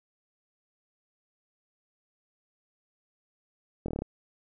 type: slowing click train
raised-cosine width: 2 ms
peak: -19 dBFS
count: 7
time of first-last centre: 3.86-4.02 s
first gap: 23 ms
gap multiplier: 1.06
effects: none